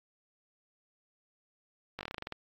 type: slowing click train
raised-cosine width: 0.3 ms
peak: -22 dBFS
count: 11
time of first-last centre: 1.99-2.323 s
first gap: 19 ms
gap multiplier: 1.12
effects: AAC 48 kbps